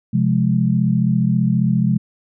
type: chord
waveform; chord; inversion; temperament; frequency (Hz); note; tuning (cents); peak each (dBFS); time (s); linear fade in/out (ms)
sine; F minor; second; just; 130.96 / 174.61 / 209.5; C3 / F3 / Ab3; +2 / 0 / +15; -18; 0.13-1.98; 10
effects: none